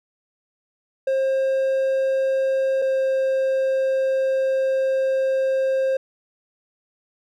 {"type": "tone pair in turn", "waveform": "triangle", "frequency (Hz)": [533, 530.7], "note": ["C5", "C5"], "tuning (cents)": [32, 24], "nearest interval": "unison", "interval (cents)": 8, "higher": "first", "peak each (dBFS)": -16, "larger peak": "neither", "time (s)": [[1.07, 2.82], [2.82, 5.97]], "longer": "second", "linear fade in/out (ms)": 5, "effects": []}